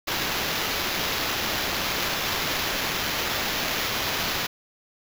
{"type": "noise with sample-and-hold", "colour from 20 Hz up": "white", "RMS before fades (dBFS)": -27, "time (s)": [0.07, 4.47], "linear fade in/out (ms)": 10, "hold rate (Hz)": 8820, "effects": []}